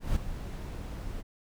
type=noise with ADSR envelope; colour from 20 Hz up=brown; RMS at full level=-27 dBFS; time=0-1.23 s; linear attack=160 ms; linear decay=9 ms; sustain=-10 dB; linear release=35 ms; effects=none